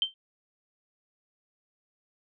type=tone with exponential decay; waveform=sine; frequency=3125 Hz; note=G7; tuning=6 cents flat; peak=-19 dBFS; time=0.02-0.14 s; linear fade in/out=1 ms; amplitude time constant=24 ms; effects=none